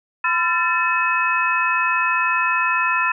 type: tone cluster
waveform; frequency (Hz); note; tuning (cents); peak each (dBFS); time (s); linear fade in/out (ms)
sine; 1013 / 1360 / 1768 / 2565; B5 / F6 / A6 / E7; +44 / -46 / +8 / -48; -22; 0.24-3.12; 5
effects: none